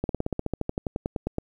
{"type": "slowing click train", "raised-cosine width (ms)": 2, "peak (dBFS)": -13, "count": 18, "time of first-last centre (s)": [0.04, 1.384], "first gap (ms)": 52, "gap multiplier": 1.05, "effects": ["9-bit"]}